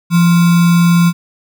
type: tone with sample-and-hold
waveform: sine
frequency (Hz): 171.9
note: F3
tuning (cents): -27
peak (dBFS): -6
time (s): 0.1-1.13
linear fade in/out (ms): 50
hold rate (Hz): 1225
effects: none